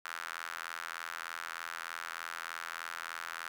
sawtooth tone with high-pass filter, 83.3 Hz, E2, 19 cents sharp, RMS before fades -42 dBFS, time 0.05-3.48 s, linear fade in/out 0 ms, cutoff 1400 Hz, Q 3.1, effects none

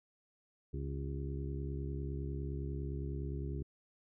harmonic tone with a mistuned harmonic, 69.9 Hz, C#2, 15 cents sharp, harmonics 1 / 2 / 3 / 4 / 5 / 6, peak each -39 / -41 / -52 / -48 / -48 / -49 dBFS, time 0.73-3.63 s, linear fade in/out 10 ms, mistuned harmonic 6, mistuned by -52 cents, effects none

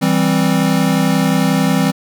square chord, C major, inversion first, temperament equal, 164.81 / 196 / 261.6 Hz, E3 / G3 / C4, 0 / 0 / 0 cents, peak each -17 dBFS, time 0.01-1.92 s, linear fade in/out 20 ms, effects none

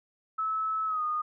sine tone with pitch glide, 1300 to 1229.9 Hz, E6 to D#6, -24 to -20 cents, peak -27 dBFS, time 0.38-1.22 s, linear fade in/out 10 ms, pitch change -96 cents, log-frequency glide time 0.86-1.03 s, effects none

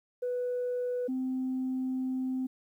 sine tone pair in turn, 493.9 / 258.9 Hz, B4 / C4, 0 / -18 cents, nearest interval major seventh, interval 1118 cents, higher first, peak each -28 dBFS, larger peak neither, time 0.22-1.08 / 1.08-2.47 s, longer second, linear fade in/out 10 ms, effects tanh soft clip ceiling -26 dBFS + 11-bit

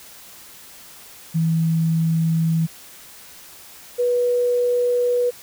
sine tone pair in turn, 163 / 488.4 Hz, E3 / B4, -19 / -19 cents, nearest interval octave + perfect fifth, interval 1900 cents, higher second, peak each -16 dBFS, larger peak neither, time 1.34-2.67 / 3.98-5.31 s, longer neither, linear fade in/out 20 ms, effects white hiss -43 dBFS RMS until 5.42 s

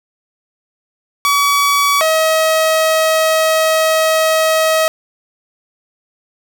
sawtooth tone pair in turn, 1138 / 637 Hz, C#6 / D#5, +45 / +41 cents, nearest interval minor seventh, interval 1004 cents, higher first, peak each -7 dBFS, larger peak neither, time 1.25-2.01 / 2.01-4.88 s, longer second, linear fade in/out 0 ms, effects none

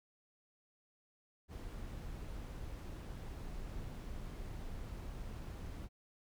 brown noise, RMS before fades -45 dBFS, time 1.48-5.89 s, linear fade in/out 50 ms, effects none

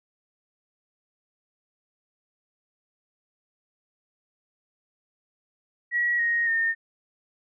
sine tone with pitch steps, 1919 / 1871.9 / 1826 Hz, A#6 / A#6 / A#6, +50 / +7 / -36 cents, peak -21 dBFS, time 5.91-6.75 s, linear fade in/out 50 ms, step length 280 ms, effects none

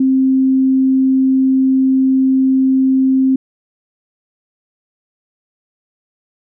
sine tone, 263.8 Hz, C4, 14 cents sharp, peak -9 dBFS, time 0-3.36 s, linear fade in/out 5 ms, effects none

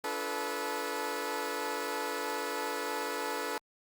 15% pulse tone cluster, 289.5 / 342 / 432.7 / 491.1 Hz, D4 / F4 / A4 / B4, -25 / -36 / -29 / -10 cents, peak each -35 / -37 / -30 / -31 dBFS, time 0.04-3.58 s, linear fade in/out 2 ms, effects Opus 48 kbps

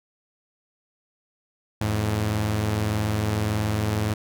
sawtooth tone pair together, 85.11 / 106.8 Hz, F2 / G#2, -44 / +49 cents, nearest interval major third, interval 393 cents, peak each -26 / -19 dBFS, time 1.81-4.14 s, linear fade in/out 5 ms, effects none

